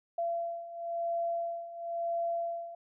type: beating tone pair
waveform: sine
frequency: 679 / 679.98 Hz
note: F5 / F5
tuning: -49 / -46 cents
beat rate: 0.98 Hz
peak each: -37 / -33 dBFS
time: 0.18-2.75 s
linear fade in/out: 5 ms
effects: none